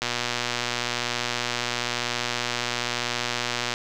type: click train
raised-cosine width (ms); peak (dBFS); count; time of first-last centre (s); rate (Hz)
0.2; -8; 451; 0.02-3.739; 121
effects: none

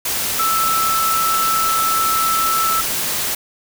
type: tone in noise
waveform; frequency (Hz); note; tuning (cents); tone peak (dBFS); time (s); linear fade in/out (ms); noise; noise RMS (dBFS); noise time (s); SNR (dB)
sine; 1318.5; E6; 0; -16; 0.39-2.81; 5; white; -21; 0.05-3.35; +2
effects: none

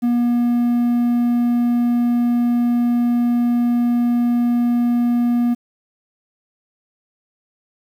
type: tone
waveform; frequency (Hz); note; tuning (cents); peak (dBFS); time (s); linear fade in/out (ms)
triangle; 240; B3; -49; -12; 0.02-5.55; 20
effects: 8-bit

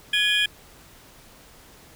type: tone cluster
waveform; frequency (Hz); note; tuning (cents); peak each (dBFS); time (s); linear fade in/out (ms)
triangle; 1682 / 2446 / 3146 / 3327; G#6 / D#7 / G7 / G#7; +22 / -30 / +6 / +2; -23; 0.13-0.46; 5
effects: pink hiss -50 dBFS RMS until 1.95 s

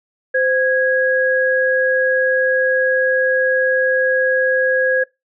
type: tone pair together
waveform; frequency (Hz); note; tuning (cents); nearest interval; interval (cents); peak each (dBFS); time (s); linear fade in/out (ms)
sine; 518 / 1653.1; C5 / G#6; -17 / -8; octave + minor sixth; 2009; -16; 0.34-5.04; 10
effects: noise-tail reverb RT60 0.2 s tail -22 dB re dry

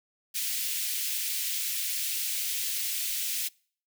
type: high-pass noise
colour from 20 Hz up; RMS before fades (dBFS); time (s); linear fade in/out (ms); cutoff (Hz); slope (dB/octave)
white; -31; 0.34-3.49; 20; 2200; 24
effects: noise-tail reverb RT60 0.5 s tail -26 dB re dry

